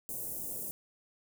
white band-stop noise, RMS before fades -39 dBFS, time 0.09-0.71 s, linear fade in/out 0 ms, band 600 to 8400 Hz, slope 24 dB/octave, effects none

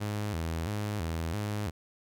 sawtooth tone with vibrato, 92.5 Hz, F#2, in tune, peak -27 dBFS, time 0-1.71 s, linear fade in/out 20 ms, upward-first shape square, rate 1.5 Hz, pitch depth 210 cents each way, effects none

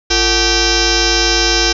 sine tone with frequency modulation, 2746 Hz, F7, 30 cents flat, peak -10 dBFS, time 0.1-1.73 s, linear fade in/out 10 ms, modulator 400 Hz, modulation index 8, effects none

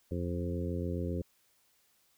harmonic tone with a mistuned harmonic, 87.31 Hz, F2, in tune, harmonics 1 / 2 / 3 / 4 / 5 / 6, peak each -35 / -38 / -40 / -41 / -42 / -43 dBFS, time 0.11-1.22 s, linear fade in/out 5 ms, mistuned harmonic 1, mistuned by -25 cents, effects white hiss -70 dBFS RMS until 2.17 s

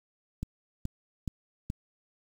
click train, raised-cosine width 5 ms, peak -20 dBFS, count 4, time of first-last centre 0.43-1.701 s, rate 2.36 Hz, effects 8-bit

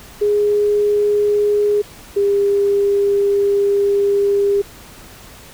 sine tone pair in turn, 414.1 / 402.1 Hz, G#4 / G4, -5 / +44 cents, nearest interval minor second, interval 51 cents, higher first, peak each -12 dBFS, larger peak neither, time 0.21-1.82 / 2.16-4.62 s, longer second, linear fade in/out 10 ms, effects pink hiss -40 dBFS RMS until 5.53 s

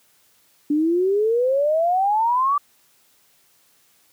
sine exponential sweep, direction up, 289.2 to 1174.7 Hz, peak -16 dBFS, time 0.7-2.58 s, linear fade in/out 5 ms, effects white hiss -59 dBFS RMS until 4.12 s + high-pass 80 Hz 12 dB/octave

